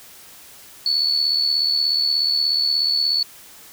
sine tone with amplitude modulation, 4435 Hz, C#8, in tune, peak -14 dBFS, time 0.86-3.23 s, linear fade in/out 2 ms, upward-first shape sine, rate 76.7 Hz, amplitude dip 55%, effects white hiss -44 dBFS RMS until 3.72 s

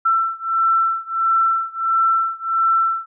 sine beating tone pair, 1339 / 1340.5 Hz, E6 / E6, +27 / +29 cents, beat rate 1.5 Hz, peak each -18 / -19 dBFS, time 0.05-3.06 s, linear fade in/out 10 ms, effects none

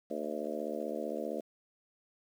harmonic tone with a mistuned harmonic, 75.5 Hz, D2, 48 cents sharp, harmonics 3 / 4 / 5 / 6 / 7 / 8 / 9, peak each -42 / -42 / -43 / -42 / -40 / -42 / -44 dBFS, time 0.1-1.41 s, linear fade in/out 10 ms, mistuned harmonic 9, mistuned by -36 cents, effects 10-bit

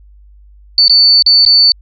sine tone with dropouts, 4500 Hz, C#8, 25 cents sharp, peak -4 dBFS, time 0.78-1.72 s, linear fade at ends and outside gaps 1 ms, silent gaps 0.881-0.896 / 1.224-1.263 / 1.451-1.462 s, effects added 50 Hz sine -38 dBFS peak until 1.81 s

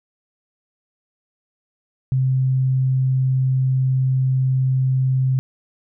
sine tone, 130.81 Hz, C3, in tune, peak -15 dBFS, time 2.12-5.39 s, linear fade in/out 0 ms, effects none

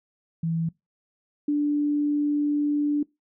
sine tone pair in turn, 164.5 / 293.1 Hz, E3 / D4, -3 / -3 cents, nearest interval minor seventh, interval 1000 cents, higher second, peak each -23 / -20 dBFS, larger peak second, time 0.43-0.69 / 1.48-3.03 s, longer second, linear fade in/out 5 ms, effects noise-tail reverb RT60 0.2 s tail -23 dB re dry

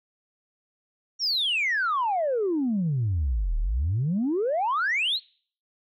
sine exponential two-way sweep, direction down then up, 5800 to 35.65 to 4408 Hz, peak -21 dBFS, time 1.19-5.2 s, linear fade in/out 50 ms, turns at 3.58 s, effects noise-tail reverb RT60 0.5 s tail -25 dB re dry + tanh soft clip ceiling -19 dBFS

